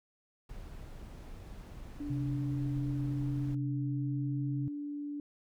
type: noise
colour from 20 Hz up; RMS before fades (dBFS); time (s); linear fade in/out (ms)
brown; -46; 0.49-3.55; 5
type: tone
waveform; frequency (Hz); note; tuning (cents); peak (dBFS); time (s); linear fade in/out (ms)
sine; 290.7; D4; -18; -36; 2-5.2; 2
type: tone with pitch glide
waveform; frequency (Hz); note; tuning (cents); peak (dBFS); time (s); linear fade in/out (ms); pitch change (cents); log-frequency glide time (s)
sine; 132.1 to 134.49; C3 to C3; +17 to +48; -32; 2.1-4.68; 0; +31; 3.89-4.47
effects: none